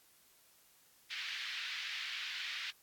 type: band-pass noise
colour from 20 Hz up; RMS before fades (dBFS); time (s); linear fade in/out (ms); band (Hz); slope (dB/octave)
pink; -42; 1.1-2.71; 10; 1900 to 4100; 24
effects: white hiss -66 dBFS RMS until 2.82 s + AAC 64 kbps